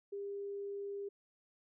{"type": "tone", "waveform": "sine", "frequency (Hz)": 401.2, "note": "G4", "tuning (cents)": 40, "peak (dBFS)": -39, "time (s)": [0.12, 1.09], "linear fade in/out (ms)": 10, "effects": []}